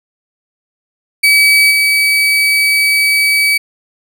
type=tone with level steps; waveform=35% pulse; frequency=2285 Hz; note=D7; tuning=48 cents flat; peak=-4 / -7 dBFS; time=1.23-3.58 s; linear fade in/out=10 ms; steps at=1.7 s; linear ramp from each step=20 ms; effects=none